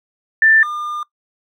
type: tone pair in turn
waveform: sine / triangle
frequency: 1775 / 1205.1 Hz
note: A6 / D6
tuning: +15 / +44 cents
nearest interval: perfect fifth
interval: 671 cents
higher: first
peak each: -8 / -20 dBFS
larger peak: first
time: 0.42-0.63 / 0.63-1.03 s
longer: second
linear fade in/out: 2 ms
effects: noise-tail reverb RT60 0.1 s tail -20 dB re dry